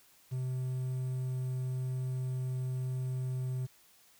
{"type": "tone with quantisation", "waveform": "triangle", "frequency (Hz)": 128.5, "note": "C3", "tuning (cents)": -31, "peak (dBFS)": -30, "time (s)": [0.31, 3.67], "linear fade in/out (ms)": 20, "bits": 10, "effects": ["white hiss -63 dBFS RMS until 4.19 s"]}